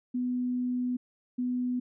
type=tone bursts at uneven times; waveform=sine; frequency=248.6 Hz; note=B3; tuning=12 cents sharp; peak=-27 dBFS; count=2; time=0.14-0.97 / 1.38-1.8 s; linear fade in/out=10 ms; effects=none